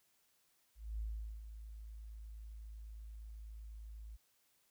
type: tone with ADSR envelope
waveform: sine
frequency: 54.1 Hz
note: A1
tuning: 29 cents flat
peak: -37 dBFS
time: 0.75-4.17 s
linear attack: 240 ms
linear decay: 420 ms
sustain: -10 dB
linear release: 19 ms
effects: white hiss -75 dBFS RMS until 4.7 s